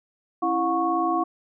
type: tone cluster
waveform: sine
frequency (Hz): 273.9 / 332 / 722 / 1105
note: C#4 / E4 / F#5 / C#6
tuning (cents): -21 / +12 / -43 / -6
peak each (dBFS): -33 / -25 / -25 / -25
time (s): 0.42-1.24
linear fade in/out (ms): 10
effects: none

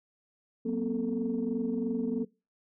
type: tone cluster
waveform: sine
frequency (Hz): 187.6 / 235.3 / 258.3 / 443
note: F#3 / A#3 / C4 / A4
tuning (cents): +24 / +16 / -22 / +12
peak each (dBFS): -38 / -30 / -34 / -34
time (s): 0.65-2.25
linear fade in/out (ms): 10
effects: noise-tail reverb RT60 0.3 s tail -23 dB re dry + tanh soft clip ceiling -20 dBFS

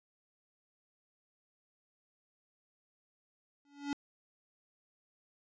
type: tone with exponential growth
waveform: square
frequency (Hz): 284.8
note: C#4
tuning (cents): +47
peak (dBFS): -31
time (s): 3.65-3.93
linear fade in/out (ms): 1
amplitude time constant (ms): 60
effects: resampled to 16000 Hz

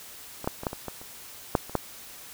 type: clicks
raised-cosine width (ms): 1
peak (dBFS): -21 / -11 / -21 / -12 / -20 / -19 / -30 / -6 / -27 / -9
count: 10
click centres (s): 0.444 / 0.475 / 0.634 / 0.668 / 0.731 / 0.883 / 1.015 / 1.552 / 1.696 / 1.753
effects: white hiss -45 dBFS RMS until 2.33 s

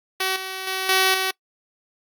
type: tone with level steps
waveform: 5% pulse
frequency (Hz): 378.7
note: F#4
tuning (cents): +40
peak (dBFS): -10 / -18 / -13 / -5 / -10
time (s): 0.2-1.31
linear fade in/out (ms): 5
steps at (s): 0.36 / 0.67 / 0.89 / 1.14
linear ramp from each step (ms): 2
effects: noise-tail reverb RT60 0.1 s tail -24 dB re dry + Opus 48 kbps

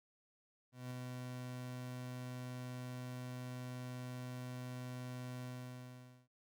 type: tone with ADSR envelope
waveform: 30% pulse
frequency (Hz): 125.6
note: B2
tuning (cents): +30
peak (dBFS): -39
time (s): 0.72-6.28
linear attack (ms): 190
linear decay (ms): 3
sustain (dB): -2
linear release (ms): 840
effects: none

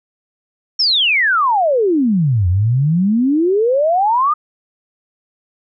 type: exponential two-way sweep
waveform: sine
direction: down then up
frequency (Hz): 5560 to 85.8 to 1251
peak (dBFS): -11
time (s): 0.79-4.34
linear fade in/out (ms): 10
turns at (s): 2.48
effects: none

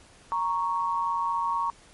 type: tone pair together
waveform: sine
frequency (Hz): 932.3 / 1108.7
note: A#5 / C#6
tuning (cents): 0 / 0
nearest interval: minor third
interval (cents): 300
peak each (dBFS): -27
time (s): 0.32-1.7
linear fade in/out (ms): 0
effects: pink hiss -54 dBFS RMS until 1.93 s + MP3 48 kbps

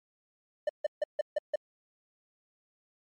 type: tone bursts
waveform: triangle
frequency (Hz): 600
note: D5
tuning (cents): +37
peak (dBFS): -23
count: 6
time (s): 0.67-1.558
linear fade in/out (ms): 5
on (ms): 23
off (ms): 150
effects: MP3 48 kbps

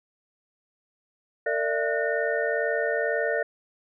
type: tone cluster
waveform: sine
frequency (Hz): 454.9 / 593 / 675 / 1466 / 1823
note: A#4 / D5 / E5 / F#6 / A#6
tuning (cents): -42 / +17 / +41 / -16 / -39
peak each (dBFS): -28 / -28 / -31 / -32 / -30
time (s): 1.46-3.43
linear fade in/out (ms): 5
effects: none

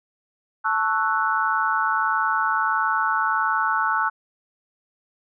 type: chord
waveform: sine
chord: F# minor seventh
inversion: first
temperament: equal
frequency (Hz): 880 / 1108.7 / 1318.5 / 1480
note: A5 / C#6 / E6 / F#6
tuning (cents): 0 / 0 / 0 / 0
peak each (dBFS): -25 / -26 / -24 / -24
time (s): 0.64-4.1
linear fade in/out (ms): 20
effects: none

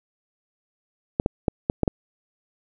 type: clicks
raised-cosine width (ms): 2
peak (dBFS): -6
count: 6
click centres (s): 1.199 / 1.261 / 1.482 / 1.699 / 1.833 / 1.878
effects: none

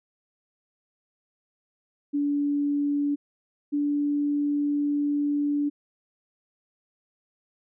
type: tone pair in turn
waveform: sine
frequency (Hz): 287.9 / 290.2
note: D4 / D4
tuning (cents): -34 / -21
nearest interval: unison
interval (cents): 13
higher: second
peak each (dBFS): -22 / -22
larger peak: neither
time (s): 2.13-3.16 / 3.72-5.7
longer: second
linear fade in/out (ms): 20
effects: none

